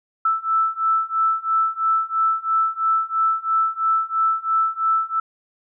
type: beating tone pair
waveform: sine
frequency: 1318.5 / 1321.5 Hz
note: E6 / E6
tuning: 0 / +4 cents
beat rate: 3 Hz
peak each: -21 / -20 dBFS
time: 0.25-5.2 s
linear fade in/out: 5 ms
effects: none